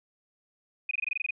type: tone bursts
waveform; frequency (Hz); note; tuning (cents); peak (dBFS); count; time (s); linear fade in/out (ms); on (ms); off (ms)
sine; 2489; D#7; 0; -26; 10; 0.89-1.308; 5; 22; 22
effects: none